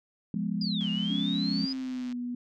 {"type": "chord", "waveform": "sine", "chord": "F diminished", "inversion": "none", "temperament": "equal", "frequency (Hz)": [174.61, 207.7, 246.9], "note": ["F3", "Ab3", "Cb4"], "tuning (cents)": [0, 0, 0], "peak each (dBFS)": [-32, -30, -36], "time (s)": [0.34, 1.66], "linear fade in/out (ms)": 2}
{"type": "exponential two-way sweep", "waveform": "sine", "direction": "down then up", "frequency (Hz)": [5010, 2798, 5010], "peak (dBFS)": -32, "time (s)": [0.61, 1.73], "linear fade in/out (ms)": 5, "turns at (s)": 0.9}
{"type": "click train", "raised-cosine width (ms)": 0.2, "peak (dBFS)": -32, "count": 172, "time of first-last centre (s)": [0.81, 2.125], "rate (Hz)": 130}
{"type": "tone with pitch glide", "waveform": "sine", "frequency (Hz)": [277.2, 244.1], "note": ["C#4", "B3"], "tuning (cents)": [0, -20], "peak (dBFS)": -31, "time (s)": [1.1, 2.35], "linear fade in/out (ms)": 5, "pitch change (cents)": -220, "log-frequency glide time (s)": [1.46, 2.16]}
{"effects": []}